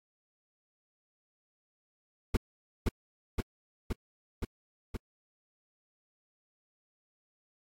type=noise with echo; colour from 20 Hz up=brown; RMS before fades=-25 dBFS; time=2.34-2.37 s; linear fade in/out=5 ms; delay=520 ms; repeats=5; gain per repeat=-2 dB; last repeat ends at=4.97 s; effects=AAC 48 kbps